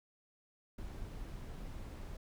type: noise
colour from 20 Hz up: brown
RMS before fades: -45 dBFS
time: 0.78-2.17 s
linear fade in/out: 5 ms
effects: none